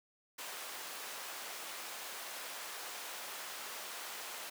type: high-pass noise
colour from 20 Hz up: pink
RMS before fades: -45 dBFS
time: 0.38-4.5 s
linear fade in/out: 10 ms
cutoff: 700 Hz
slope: 12 dB/octave
effects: none